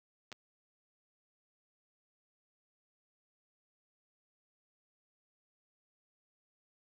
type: clicks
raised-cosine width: 0.2 ms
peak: -28 dBFS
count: 2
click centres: 0.318 / 0.326 s
effects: high-pass 80 Hz 12 dB/octave + 11-bit